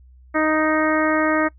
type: harmonic tone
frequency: 311.1 Hz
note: D#4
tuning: in tune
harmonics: 1 / 2 / 3 / 4 / 5 / 6 / 7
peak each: -20 / -22 / -28 / -24 / -27 / -26 / -30 dBFS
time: 0.34-1.49 s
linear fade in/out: 20 ms
effects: noise-tail reverb RT60 0.1 s tail -23 dB re dry + added 63 Hz sine -45 dBFS peak until 1.58 s